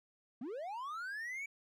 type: linear sweep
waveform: triangle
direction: up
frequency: 215.4 to 2300 Hz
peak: -38 dBFS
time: 0.41-1.46 s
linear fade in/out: 5 ms
effects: none